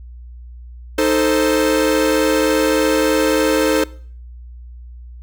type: chord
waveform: 45% pulse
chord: A diminished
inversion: second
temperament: equal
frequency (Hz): 311.1 / 440 / 523.3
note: Eb4 / A4 / C5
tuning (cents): 0 / 0 / 0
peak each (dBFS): -18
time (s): 0.98-3.84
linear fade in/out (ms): 5
effects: noise-tail reverb RT60 0.5 s tail -21 dB re dry + added 60 Hz sine -33 dBFS peak until 5.22 s